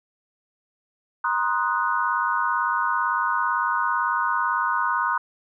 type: chord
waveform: sine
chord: C half-diminished seventh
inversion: third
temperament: equal with one note detuned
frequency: 948.6 / 1046.5 / 1244.5 / 1480 Hz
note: Bb5 / C6 / Eb6 / Gb6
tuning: +30 / 0 / 0 / 0 cents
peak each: -26 dBFS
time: 1.24-5.18 s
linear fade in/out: 5 ms
effects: none